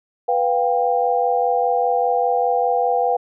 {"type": "tone cluster", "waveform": "sine", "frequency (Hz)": [494.9, 708, 793], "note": ["B4", "F5", "G5"], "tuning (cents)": [4, 23, 20], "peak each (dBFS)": -20, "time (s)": [0.28, 3.17], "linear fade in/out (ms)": 10, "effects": []}